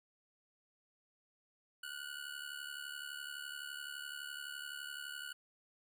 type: ring-modulated tone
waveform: 25% pulse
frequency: 1470 Hz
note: F#6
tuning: 12 cents flat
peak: -37 dBFS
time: 1.83-5.33 s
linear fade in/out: 5 ms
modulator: 35.9 Hz
effects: none